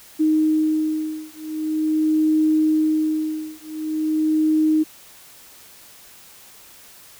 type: beating tone pair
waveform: sine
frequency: 311.1 / 311.54 Hz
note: D#4 / D#4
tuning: 0 / +2 cents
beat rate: 0.44 Hz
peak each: -20 dBFS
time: 0.19-4.84 s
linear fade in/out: 20 ms
effects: white hiss -46 dBFS RMS until 7.19 s